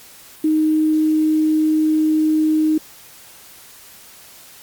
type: tone with quantisation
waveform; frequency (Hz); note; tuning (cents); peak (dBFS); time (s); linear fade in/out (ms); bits
sine; 311; D#4; -1; -13; 0.44-2.78; 5; 7
effects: white hiss -43 dBFS RMS until 4.62 s + Opus 48 kbps